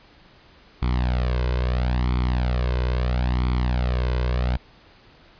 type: tone with flanger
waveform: sawtooth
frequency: 61.74 Hz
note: B1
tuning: in tune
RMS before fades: -22 dBFS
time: 0.82-4.57 s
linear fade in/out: 5 ms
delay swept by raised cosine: 0.89 to 1.99 ms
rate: 0.75 Hz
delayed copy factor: +0.7
effects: pink hiss -52 dBFS RMS until 5.39 s + resampled to 11025 Hz